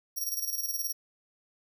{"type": "tone with tremolo", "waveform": "10% pulse", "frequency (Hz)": 5650, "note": "F8", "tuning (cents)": 19, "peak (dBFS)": -23, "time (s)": [0.16, 0.93], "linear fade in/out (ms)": 20, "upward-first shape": "square", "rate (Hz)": 19, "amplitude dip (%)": 60, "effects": []}